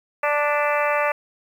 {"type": "harmonic tone with a mistuned harmonic", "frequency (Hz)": 293.7, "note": "D4", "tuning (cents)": 0, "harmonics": [2, 3, 4, 5, 6, 7, 8, 9], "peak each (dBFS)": [-22, -26, -25, -30, -29, -29, -31, -31], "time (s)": [0.23, 1.12], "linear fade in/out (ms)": 5, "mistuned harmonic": 7, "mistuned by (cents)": -24, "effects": ["8-bit"]}